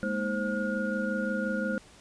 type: tone cluster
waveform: sine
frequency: 208.5 / 234.2 / 312.8 / 526 / 1430 Hz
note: G#3 / A#3 / D#4 / C5 / F6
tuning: +7 / +8 / +9 / +9 / +41 cents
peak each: -31 / -36 / -39 / -33 / -34 dBFS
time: 0.03-1.78 s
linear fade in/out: 0 ms
effects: pink hiss -54 dBFS RMS until 2 s + resampled to 22050 Hz